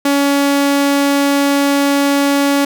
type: tone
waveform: sawtooth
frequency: 281.6 Hz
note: C#4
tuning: 27 cents sharp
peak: -7 dBFS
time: 0.05-2.65 s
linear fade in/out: 5 ms
effects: none